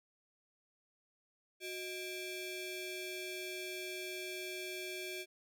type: ring-modulated tone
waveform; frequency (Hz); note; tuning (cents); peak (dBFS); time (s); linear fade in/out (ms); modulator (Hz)
sawtooth; 993; B5; +9; -34; 1.6-5.26; 50; 1360
effects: none